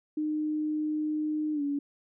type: tone with pitch glide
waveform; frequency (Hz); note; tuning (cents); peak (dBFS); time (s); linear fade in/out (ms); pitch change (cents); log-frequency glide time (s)
sine; 305.5 to 285; D#4 to C#4; -32 to +48; -27; 0.17-1.79; 5; -120; 1.53-1.62
effects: none